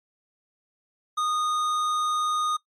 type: tone with hard clipping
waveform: sine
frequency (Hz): 1233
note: D#6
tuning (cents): -16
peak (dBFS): -25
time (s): 1.17-2.57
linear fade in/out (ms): 10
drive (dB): 12
effects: noise-tail reverb RT60 0.1 s tail -18 dB re dry + MP3 64 kbps